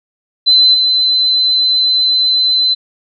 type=tone with level steps; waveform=sine; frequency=4046 Hz; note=B7; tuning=41 cents sharp; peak=-5 / -9 dBFS; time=0.46-2.75 s; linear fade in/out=20 ms; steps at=0.74 s; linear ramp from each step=5 ms; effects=none